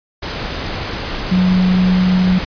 sine tone in noise, 183.7 Hz, F#3, 12 cents flat, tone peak -10 dBFS, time 1.31-2.39 s, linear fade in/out 10 ms, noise pink, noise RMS -23 dBFS, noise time 0.22-2.45 s, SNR +10 dB, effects resampled to 11025 Hz

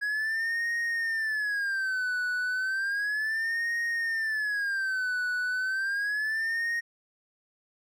triangle tone with vibrato, 1661.2 Hz, G#6, in tune, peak -25 dBFS, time 0.01-6.81 s, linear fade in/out 20 ms, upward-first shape sine, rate 0.33 Hz, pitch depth 200 cents each way, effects none

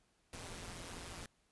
pink noise with amplitude modulation, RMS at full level -45 dBFS, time 0.33-1.26 s, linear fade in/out 2 ms, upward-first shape sine, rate 174 Hz, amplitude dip 65%, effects pink hiss -75 dBFS RMS until 1.51 s + resampled to 24000 Hz

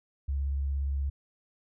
sine tone with vibrato, 69.3 Hz, C#2, in tune, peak -27 dBFS, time 0.28-1.1 s, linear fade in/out 10 ms, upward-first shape triangle, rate 17 Hz, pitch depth 34 cents each way, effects none

